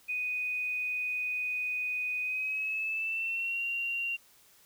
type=tone with pitch glide; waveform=sine; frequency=2489 to 2762 Hz; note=D#7 to F7; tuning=0 to -20 cents; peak=-30 dBFS; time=0.08-4.17 s; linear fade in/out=20 ms; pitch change=+180 cents; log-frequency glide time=2.21-3.63 s; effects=white hiss -61 dBFS RMS until 4.65 s